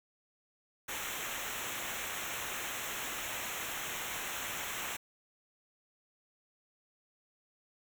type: noise with comb filter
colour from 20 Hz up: pink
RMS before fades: -39 dBFS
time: 0.88-4.97 s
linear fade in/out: 10 ms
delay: 0.21 ms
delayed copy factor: -0.85
effects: none